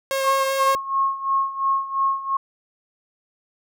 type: tone with vibrato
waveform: sawtooth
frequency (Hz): 538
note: C5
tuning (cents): +48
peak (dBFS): -17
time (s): 0.11-0.75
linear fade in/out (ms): 0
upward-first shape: square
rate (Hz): 5.2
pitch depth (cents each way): 9
type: tone with tremolo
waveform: sine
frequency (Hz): 1086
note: C#6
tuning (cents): -36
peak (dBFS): -16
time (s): 0.24-2.37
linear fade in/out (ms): 5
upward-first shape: sine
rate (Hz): 2.9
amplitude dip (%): 80
effects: none